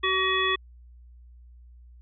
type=harmonic tone with a mistuned harmonic; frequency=378.1 Hz; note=F#4; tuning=38 cents sharp; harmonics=1 / 3 / 5 / 7 / 9; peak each=-29 / -27 / -27 / -32 / -28 dBFS; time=0.03-0.56 s; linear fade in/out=10 ms; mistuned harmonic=7; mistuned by=-77 cents; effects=added 60 Hz sine -47 dBFS peak until 2.01 s